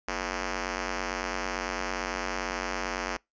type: ring-modulated tone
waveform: 5% pulse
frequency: 186.9 Hz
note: F#3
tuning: 18 cents sharp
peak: -16 dBFS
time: 0.08-3.17 s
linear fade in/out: 5 ms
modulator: 138 Hz
effects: noise-tail reverb RT60 0.2 s tail -26 dB re dry + resampled to 16000 Hz